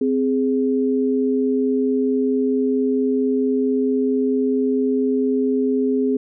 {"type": "tone pair together", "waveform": "sine", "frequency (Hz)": [259.9, 415.5], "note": ["C4", "G#4"], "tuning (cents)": [-11, 1], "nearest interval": "minor sixth", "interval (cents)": 812, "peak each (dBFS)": [-18, -20], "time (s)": [0.01, 6.17], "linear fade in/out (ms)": 5, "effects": []}